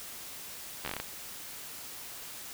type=slowing click train; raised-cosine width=0.3 ms; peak=-18 dBFS; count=8; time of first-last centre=0.85-1 s; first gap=12 ms; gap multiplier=1.19; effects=white hiss -44 dBFS RMS until 2.53 s